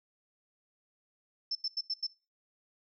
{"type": "tone bursts", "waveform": "sine", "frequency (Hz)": 5310, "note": "E8", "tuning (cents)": 12, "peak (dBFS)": -30, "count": 5, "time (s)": [1.51, 2.068], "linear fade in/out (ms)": 5, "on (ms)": 42, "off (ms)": 87, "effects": ["noise-tail reverb RT60 0.3 s tail -21 dB re dry"]}